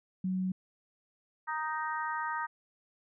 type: tone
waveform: sine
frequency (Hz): 186.2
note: F#3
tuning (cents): +11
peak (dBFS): -29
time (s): 0.24-0.52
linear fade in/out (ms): 5
type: harmonic tone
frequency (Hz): 311.1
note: D#4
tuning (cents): 0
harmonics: 3 / 4 / 5 / 6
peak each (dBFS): -35 / -37 / -39 / -41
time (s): 1.47-2.47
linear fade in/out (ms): 20
effects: none